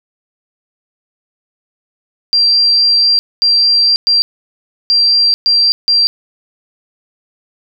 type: tone bursts at uneven times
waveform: sine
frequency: 4726 Hz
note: D8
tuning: 10 cents sharp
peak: -7 dBFS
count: 6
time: 2.33-3.19 / 3.42-3.96 / 4.07-4.22 / 4.9-5.34 / 5.46-5.72 / 5.88-6.07 s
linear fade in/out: 0 ms
effects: 8-bit